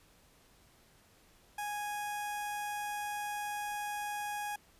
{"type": "tone with notch filter", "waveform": "sawtooth", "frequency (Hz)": 829, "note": "G#5", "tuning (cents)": -3, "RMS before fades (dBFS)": -38, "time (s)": [1.58, 4.56], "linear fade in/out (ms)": 5, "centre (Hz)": 4200, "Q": 1.9, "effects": ["pink hiss -64 dBFS RMS until 4.79 s", "resampled to 32000 Hz"]}